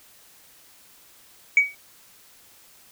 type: tone with exponential decay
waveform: sine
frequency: 2262 Hz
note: C#7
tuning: 34 cents sharp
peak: -8 dBFS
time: 1.57-1.75 s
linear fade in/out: 2 ms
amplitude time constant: 38 ms
effects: tanh soft clip ceiling -8 dBFS + white hiss -53 dBFS RMS until 2.91 s